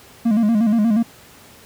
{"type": "tone with vibrato", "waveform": "triangle", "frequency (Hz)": 220, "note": "A3", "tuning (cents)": 0, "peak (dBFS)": -11, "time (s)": [0.25, 1.03], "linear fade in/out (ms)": 10, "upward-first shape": "square", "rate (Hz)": 8.4, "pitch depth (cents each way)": 92, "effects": ["pink hiss -45 dBFS RMS until 1.65 s", "high-pass 80 Hz 12 dB/octave"]}